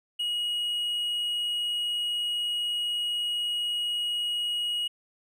triangle tone, 2896 Hz, F#7, 38 cents flat, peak -25 dBFS, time 0.19-4.88 s, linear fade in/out 10 ms, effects none

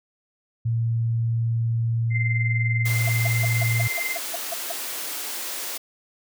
sine tone, 115.2 Hz, A#2, 20 cents flat, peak -20 dBFS, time 0.65-3.88 s, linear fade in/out 10 ms
sine tone with tremolo, 2084 Hz, C7, 7 cents flat, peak -22 dBFS, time 2.1-4.18 s, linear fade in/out 50 ms, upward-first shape triangle, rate 20 Hz, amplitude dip 80%
white high-pass noise, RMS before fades -31 dBFS, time 2.85-5.78 s, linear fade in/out 10 ms, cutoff 270 Hz, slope 24 dB/octave
sine tone bursts, 681 Hz, F5, 44 cents flat, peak -26 dBFS, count 10, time 3.07-4.72 s, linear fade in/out 5 ms, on 21 ms, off 160 ms
effects none

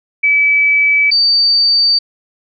sine tone pair in turn, 2296 / 4609 Hz, D7 / D8, -40 / -33 cents, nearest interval octave, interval 1207 cents, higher second, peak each -8 dBFS, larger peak neither, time 0.23-1.11 / 1.11-1.99 s, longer neither, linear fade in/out 10 ms, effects none

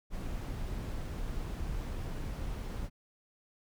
brown noise, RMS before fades -37 dBFS, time 0.1-2.9 s, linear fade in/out 50 ms, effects none

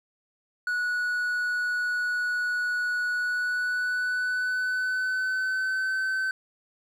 triangle tone with pitch glide, 1467 to 1532.8 Hz, F#6 to G6, -15 to -39 cents, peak -23 dBFS, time 0.67-6.31 s, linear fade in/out 2 ms, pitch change +76 cents, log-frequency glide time 3.12-5.96 s, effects none

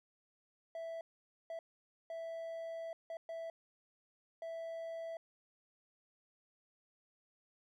triangle tone bursts at uneven times, 659.3 Hz, E5, in tune, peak -39 dBFS, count 6, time 0.75-1.01 / 1.5-1.59 / 2.1-2.93 / 3.1-3.17 / 3.29-3.5 / 4.42-5.17 s, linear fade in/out 2 ms, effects none

